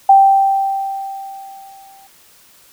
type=tone with exponential decay; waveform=sine; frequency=782 Hz; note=G5; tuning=4 cents flat; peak=-3 dBFS; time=0.09-2.07 s; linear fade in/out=5 ms; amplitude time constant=430 ms; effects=white hiss -48 dBFS RMS until 2.72 s